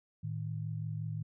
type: tone pair together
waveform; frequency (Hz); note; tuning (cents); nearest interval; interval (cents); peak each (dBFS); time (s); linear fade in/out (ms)
sine; 110 / 155.56; A2 / D#3; 0 / 0; tritone; 600; -37 / -38; 0.23-1.23; 10
effects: none